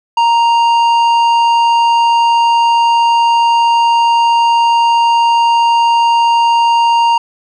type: tone with tanh clipping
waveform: triangle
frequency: 932.3 Hz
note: A#5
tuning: in tune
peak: -9 dBFS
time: 0.17-7.18 s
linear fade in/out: 5 ms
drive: 14 dB
effects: none